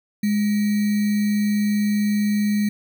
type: tone with sample-and-hold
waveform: sine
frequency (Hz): 207.7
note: G#3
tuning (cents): 0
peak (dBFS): -17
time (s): 0.23-2.69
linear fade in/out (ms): 5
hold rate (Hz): 2100
effects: none